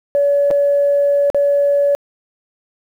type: tone with dropouts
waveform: sine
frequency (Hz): 569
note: C#5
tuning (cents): +45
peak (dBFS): -10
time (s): 0.15-1.95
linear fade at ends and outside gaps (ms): 0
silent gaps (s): 0.505-0.511 / 1.301-1.346
effects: tanh soft clip ceiling -6 dBFS + 8-bit